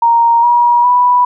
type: tone with pitch steps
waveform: sine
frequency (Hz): 932.3 / 958 / 984.3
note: A#5 / A#5 / B5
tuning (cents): 0 / +47 / -6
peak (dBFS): -6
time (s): 0.02-1.25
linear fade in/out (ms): 5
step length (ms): 410
effects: none